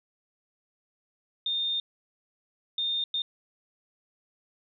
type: tone bursts at uneven times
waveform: sine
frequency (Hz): 3640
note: A#7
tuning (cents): -42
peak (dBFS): -26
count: 3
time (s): 1.46-1.8 / 2.78-3.04 / 3.14-3.22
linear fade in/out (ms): 2
effects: none